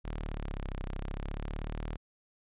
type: linear two-way sweep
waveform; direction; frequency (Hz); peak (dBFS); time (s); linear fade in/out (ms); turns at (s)
sawtooth; down then up; 39.39 to 32.13 to 39.39; -31; 0.04-1.97; 20; 0.8
effects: resampled to 8000 Hz